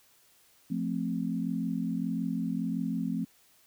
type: chord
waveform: sine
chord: F major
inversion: none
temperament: equal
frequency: 174.61 / 220 / 261.6 Hz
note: F3 / A3 / C4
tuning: 0 / 0 / 0 cents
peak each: -33 dBFS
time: 0.7-3.25 s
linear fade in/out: 10 ms
effects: white hiss -63 dBFS RMS until 3.66 s